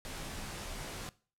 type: noise with comb filter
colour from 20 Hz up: pink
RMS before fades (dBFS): -42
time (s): 0.05-1.09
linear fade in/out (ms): 0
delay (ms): 17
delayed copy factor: -0.9
effects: noise-tail reverb RT60 0.4 s tail -20 dB re dry + low-pass 11000 Hz 12 dB/octave